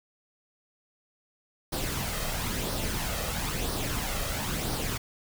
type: noise with flanger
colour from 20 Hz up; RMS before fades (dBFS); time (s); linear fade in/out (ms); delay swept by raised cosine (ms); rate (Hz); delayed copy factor
pink; -31; 1.72-4.98; 10; 0.2 to 1.6; 1; +0.5
effects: none